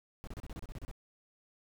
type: noise bursts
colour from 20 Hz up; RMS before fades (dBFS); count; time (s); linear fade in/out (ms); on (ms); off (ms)
brown; -42; 11; 0.24-0.913; 0; 33; 31
effects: none